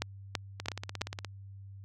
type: two click trains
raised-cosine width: 0.2 ms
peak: -13 / -20 dBFS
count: 4 / 12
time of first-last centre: 0.02-1.017 / 0.6-1.247 s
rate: 3.01 / 17 Hz
effects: added 98 Hz sine -45 dBFS peak until 1.84 s